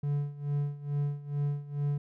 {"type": "tone with tremolo", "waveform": "triangle", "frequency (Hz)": 144.3, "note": "D3", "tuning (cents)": -30, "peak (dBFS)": -24, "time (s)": [0.03, 1.98], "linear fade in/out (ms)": 5, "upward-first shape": "sine", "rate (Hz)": 2.3, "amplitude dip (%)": 85, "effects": []}